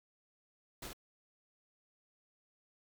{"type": "noise with echo", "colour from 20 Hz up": "pink", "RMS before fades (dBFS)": -45, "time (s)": [0.82, 0.88], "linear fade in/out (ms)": 5, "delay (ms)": 52, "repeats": 1, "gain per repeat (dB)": -3, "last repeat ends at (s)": 0.932, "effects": []}